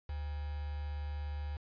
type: tone with quantisation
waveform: sine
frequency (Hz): 73.6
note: D2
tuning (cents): +4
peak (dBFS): -36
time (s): 0.09-1.57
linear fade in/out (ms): 5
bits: 8
effects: resampled to 11025 Hz